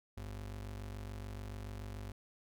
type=ring-modulated tone; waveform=square; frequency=77.3 Hz; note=D#2; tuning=11 cents flat; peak=-40 dBFS; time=0.17-2.12 s; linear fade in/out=5 ms; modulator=23.5 Hz; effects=none